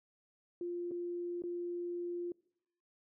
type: tone with dropouts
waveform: sine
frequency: 349.2 Hz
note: F4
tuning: in tune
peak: -36 dBFS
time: 0.61-2.32 s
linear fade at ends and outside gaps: 2 ms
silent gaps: 0.911-0.916 / 1.421-1.437 s
effects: noise-tail reverb RT60 0.8 s tail -25 dB re dry